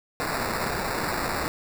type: noise with sample-and-hold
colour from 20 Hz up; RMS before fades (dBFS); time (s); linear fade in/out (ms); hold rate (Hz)
white; -28; 0.2-1.48; 0; 3150
effects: none